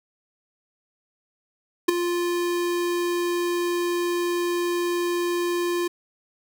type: tone with ADSR envelope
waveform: square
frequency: 349.2 Hz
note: F4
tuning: in tune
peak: -12 dBFS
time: 1.88-5.88 s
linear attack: 10 ms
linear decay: 9 ms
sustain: -11 dB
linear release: 9 ms
effects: none